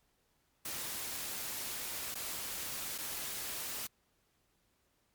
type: noise with dropouts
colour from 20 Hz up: white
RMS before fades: -40 dBFS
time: 0.65-3.87 s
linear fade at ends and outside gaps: 5 ms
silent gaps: 2.144-2.153 / 2.98-2.984 s
effects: pink hiss -75 dBFS RMS until 5.14 s + MP3 96 kbps